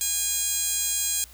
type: tone with high-pass filter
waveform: 15% pulse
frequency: 818 Hz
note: G#5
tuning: 26 cents flat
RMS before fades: -26 dBFS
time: 0.01-1.24 s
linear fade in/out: 0 ms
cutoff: 6100 Hz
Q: 2
effects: added 60 Hz sine -49 dBFS peak until 1.33 s + white hiss -51 dBFS RMS until 1.33 s